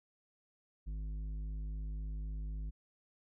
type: tone with tanh clipping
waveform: sine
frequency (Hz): 51.91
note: G#1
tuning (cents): 0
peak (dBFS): -39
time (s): 0.86-2.71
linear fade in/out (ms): 20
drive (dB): 9
effects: none